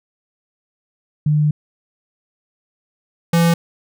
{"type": "tone pair in turn", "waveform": ["sine", "square"], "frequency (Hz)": [150.3, 168.71], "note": ["D3", "E3"], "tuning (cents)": [40, 40], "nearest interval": "major second", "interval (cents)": 200, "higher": "second", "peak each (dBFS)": -12, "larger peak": "neither", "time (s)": [[1.26, 1.51], [3.33, 3.54]], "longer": "first", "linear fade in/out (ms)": 5, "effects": []}